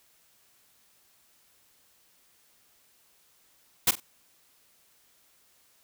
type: noise with echo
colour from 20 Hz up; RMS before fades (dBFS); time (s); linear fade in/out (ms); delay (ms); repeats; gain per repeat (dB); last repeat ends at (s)
white; -21; 3.87-3.91; 5; 46; 2; -14; 4.002
effects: white hiss -64 dBFS RMS until 5.83 s